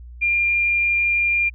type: tone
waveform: sine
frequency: 2398 Hz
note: D7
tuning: 36 cents sharp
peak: -16 dBFS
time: 0.21-1.5 s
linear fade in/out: 20 ms
effects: added 60 Hz sine -36 dBFS peak until 1.54 s